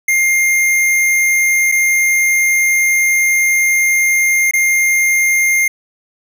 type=tone with dropouts; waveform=square; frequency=2115 Hz; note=C7; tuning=18 cents sharp; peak=-11 dBFS; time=0.08-5.68 s; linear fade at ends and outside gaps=5 ms; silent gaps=1.717-1.721 / 4.511-4.535 s; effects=none